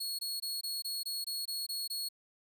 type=tone bursts; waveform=sawtooth; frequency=4339 Hz; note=C#8; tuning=38 cents flat; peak=-32 dBFS; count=10; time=0-2.089 s; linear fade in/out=10 ms; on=190 ms; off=21 ms; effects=none